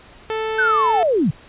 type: tone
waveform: sawtooth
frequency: 440 Hz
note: A4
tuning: in tune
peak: -17 dBFS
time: 0.3-1.03 s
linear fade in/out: 0 ms
type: linear sweep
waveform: sine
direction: down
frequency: 1568 to 120.7 Hz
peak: -14 dBFS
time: 0.58-1.31 s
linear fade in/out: 10 ms
effects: pink hiss -45 dBFS RMS until 1.48 s + resampled to 8000 Hz